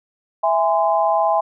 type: chord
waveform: sine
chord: E augmented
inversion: none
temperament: just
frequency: 659.3 / 824.1 / 1030.1 Hz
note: E5 / G#5 / B#5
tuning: 0 / -14 / -27 cents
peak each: -18 / -18 / -21 dBFS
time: 0.43-1.41 s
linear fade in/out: 10 ms
effects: none